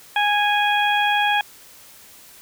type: harmonic tone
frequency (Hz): 827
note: G#5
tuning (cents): -8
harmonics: 1 / 2 / 3 / 4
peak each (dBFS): -19 / -22 / -24 / -25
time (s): 0.16-1.41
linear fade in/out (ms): 2
effects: white hiss -46 dBFS RMS until 2.41 s